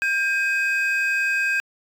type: tone pair together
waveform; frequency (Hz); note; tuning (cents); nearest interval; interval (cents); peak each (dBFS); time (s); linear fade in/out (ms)
triangle; 1596 / 2527; G6 / D#7; +31 / +26; minor sixth; 795; -19 / -21; 0.02-1.6; 0
effects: tanh soft clip ceiling -11 dBFS